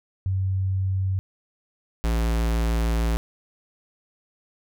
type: tone pair in turn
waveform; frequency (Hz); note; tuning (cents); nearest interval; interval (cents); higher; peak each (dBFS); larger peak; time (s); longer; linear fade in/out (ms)
sine / square; 95.1 / 56.66; F#2 / A#1; +48 / -49; major sixth; 897; first; -21; neither; 0.26-1.19 / 2.04-3.17; second; 0
effects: none